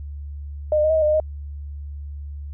sine tone with pitch steps, 611 / 603 / 620 / 638 / 629 / 604 / 611 / 622 Hz, D#5 / D5 / D#5 / D#5 / D#5 / D5 / D#5 / D#5, -32 / +46 / -6 / +43 / +19 / +48 / -32 / -1 cents, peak -15 dBFS, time 0.72-1.2 s, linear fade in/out 2 ms, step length 60 ms, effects added 72 Hz sine -30 dBFS peak until 2.53 s

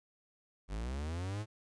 45% pulse linear sweep, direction up, 46.25 to 110 Hz, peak -36 dBFS, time 0.68-1.46 s, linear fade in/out 50 ms, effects resampled to 22050 Hz + 13-bit

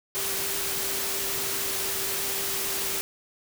sine tone in noise, 392 Hz, G4, in tune, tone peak -39 dBFS, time 0.15-3.01 s, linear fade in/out 0 ms, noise white, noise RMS -29 dBFS, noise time 0.15-3.01 s, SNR -13 dB, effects none

